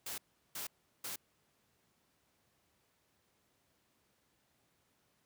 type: noise bursts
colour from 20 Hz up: white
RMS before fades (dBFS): -42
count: 3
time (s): 0.06-1.16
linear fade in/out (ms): 5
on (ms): 120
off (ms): 370
effects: pink hiss -75 dBFS RMS until 5.25 s + high-pass 80 Hz 12 dB/octave